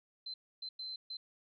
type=tone bursts at uneven times; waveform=sine; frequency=4085 Hz; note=C8; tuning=42 cents flat; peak=-40 dBFS; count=4; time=0.26-0.34 / 0.62-0.69 / 0.79-0.96 / 1.1-1.17 s; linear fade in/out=5 ms; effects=none